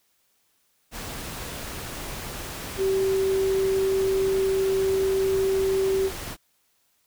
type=tone in noise; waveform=sine; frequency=384.8 Hz; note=G4; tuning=32 cents flat; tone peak=-20 dBFS; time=2.77-6.11 s; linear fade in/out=50 ms; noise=pink; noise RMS=-35 dBFS; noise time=0.91-6.37 s; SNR=+12 dB; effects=white hiss -68 dBFS RMS until 7.06 s